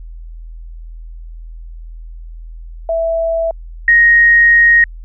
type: tone pair in turn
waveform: sine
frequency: 659.3 / 1871.8 Hz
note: E5 / A#6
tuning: 0 / +7 cents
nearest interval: octave + tritone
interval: 1807 cents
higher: second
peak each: -13 / -5 dBFS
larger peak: second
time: 2.89-3.51 / 3.88-4.84 s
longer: second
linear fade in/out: 2 ms
effects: added 41 Hz sine -28 dBFS peak until 5.04 s